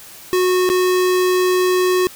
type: tone with dropouts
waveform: square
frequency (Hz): 366.1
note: F#4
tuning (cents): -18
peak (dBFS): -14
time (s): 0.33-2.07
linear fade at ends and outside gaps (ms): 0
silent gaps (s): 0.691-0.7
effects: white hiss -39 dBFS RMS until 2.15 s